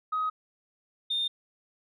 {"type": "tone pair in turn", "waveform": "sine", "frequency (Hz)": [1260, 3632], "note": ["D#6", "A#7"], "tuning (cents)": [21, -46], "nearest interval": "octave + tritone", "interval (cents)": 1833, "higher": "second", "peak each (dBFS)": -25, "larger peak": "neither", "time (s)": [[0.12, 0.3], [1.1, 1.28]], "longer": "neither", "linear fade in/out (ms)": 10, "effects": ["tanh soft clip ceiling -22 dBFS"]}